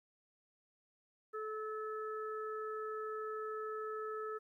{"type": "harmonic tone", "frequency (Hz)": 433.3, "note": "A4", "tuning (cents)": -27, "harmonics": [1, 3, 4], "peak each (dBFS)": [-41, -43, -53], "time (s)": [1.33, 4.39], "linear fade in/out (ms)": 20, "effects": ["13-bit"]}